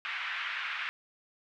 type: band-pass noise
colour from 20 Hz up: pink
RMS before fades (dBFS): -36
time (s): 0.05-0.89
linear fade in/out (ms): 0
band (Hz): 1400 to 2800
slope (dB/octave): 24
effects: none